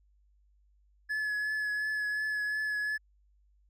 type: tone with vibrato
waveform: triangle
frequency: 1707 Hz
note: G#6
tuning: 47 cents sharp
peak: -28 dBFS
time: 1.09-2.98 s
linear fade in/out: 20 ms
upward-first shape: triangle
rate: 2.8 Hz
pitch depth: 22 cents each way
effects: added 50 Hz sine -63 dBFS peak until 3.69 s